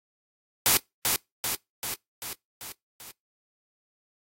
white noise with echo, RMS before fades -20 dBFS, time 0.66-0.77 s, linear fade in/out 0 ms, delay 390 ms, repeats 6, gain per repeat -4 dB, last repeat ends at 3.11 s, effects noise-tail reverb RT60 0.2 s tail -26 dB re dry + AAC 48 kbps

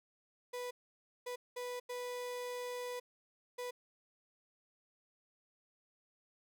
35% pulse tone bursts at uneven times, 492.9 Hz, B4, 3 cents flat, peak -38 dBFS, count 5, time 0.53-0.71 / 1.26-1.36 / 1.56-1.8 / 1.89-3 / 3.58-3.71 s, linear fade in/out 10 ms, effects none

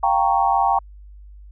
sine chord, G half-diminished seventh, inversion third, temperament equal with one note detuned, 698.5 / 784 / 924.8 / 1108.7 Hz, F5 / G5 / Bb5 / Db6, 0 / 0 / -14 / 0 cents, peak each -24 / -18 / -20 / -23 dBFS, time 0.03-0.79 s, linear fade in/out 5 ms, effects added 50 Hz sine -39 dBFS peak until 1.51 s

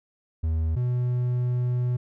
triangle tone pair in turn, 80.2 / 123.54 Hz, E2 / B2, -47 / +1 cents, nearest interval perfect fifth, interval 748 cents, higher second, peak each -20 dBFS, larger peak neither, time 0.43-0.76 / 0.76-1.97 s, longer second, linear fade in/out 10 ms, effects none

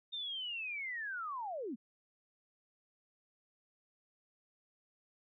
sine linear sweep, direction down, 3667 to 198.8 Hz, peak -38 dBFS, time 0.12-1.76 s, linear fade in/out 20 ms, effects none

